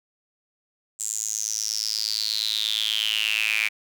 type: tone with high-pass filter sweep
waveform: square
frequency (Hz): 54.2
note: A1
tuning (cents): -25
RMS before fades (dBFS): -26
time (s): 0.99-3.69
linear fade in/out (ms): 20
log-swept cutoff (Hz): 7600 to 2300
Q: 9.2
effects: none